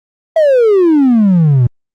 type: exponential sweep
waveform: triangle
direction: down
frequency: 663 to 116.54 Hz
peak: -3 dBFS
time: 0.36-1.67 s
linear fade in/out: 5 ms
effects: tanh soft clip ceiling 0 dBFS + Opus 32 kbps